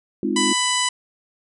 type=chord; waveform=sine; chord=F minor seventh; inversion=first; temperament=equal with one note detuned; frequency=209.6 / 261.6 / 311.1 / 349.2 Hz; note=Ab3 / C4 / Eb4 / F4; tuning=+16 / 0 / 0 / 0 cents; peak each=-25 dBFS; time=0.23-0.53 s; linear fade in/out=2 ms
type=harmonic tone; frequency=995 Hz; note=B5; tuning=13 cents sharp; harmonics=1 / 2 / 3 / 4 / 5 / 6 / 7 / 8 / 9 / 10; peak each=-24 / -26 / -24 / -29 / -30 / -31 / -32 / -27 / -32 / -35 dBFS; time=0.36-0.89 s; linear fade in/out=5 ms
effects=none